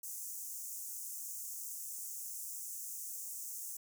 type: high-pass noise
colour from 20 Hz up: pink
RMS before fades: -44 dBFS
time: 0.03-3.77 s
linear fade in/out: 5 ms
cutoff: 6300 Hz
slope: 48 dB/octave
effects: none